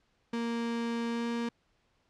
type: tone with pitch glide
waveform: 35% pulse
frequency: 233.1 to 234.6 Hz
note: A#3 to A#3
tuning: 0 to +11 cents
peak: -29 dBFS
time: 0.33-1.49 s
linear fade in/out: 5 ms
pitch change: +11 cents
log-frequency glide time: 1.08-1.27 s
effects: pink hiss -72 dBFS RMS until 2.09 s + low-pass 5000 Hz 12 dB/octave